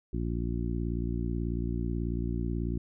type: harmonic tone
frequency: 58.27 Hz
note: A#1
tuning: in tune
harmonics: 1 / 2 / 3 / 4 / 5 / 6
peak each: -32 / -35 / -37 / -38 / -39 / -40 dBFS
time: 0.13-2.78 s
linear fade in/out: 5 ms
effects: none